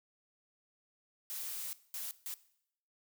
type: noise bursts at uneven times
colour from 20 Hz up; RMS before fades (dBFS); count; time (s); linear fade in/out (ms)
blue; -41; 3; 1.3-1.73 / 1.94-2.11 / 2.26-2.34; 0
effects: noise-tail reverb RT60 0.7 s tail -18 dB re dry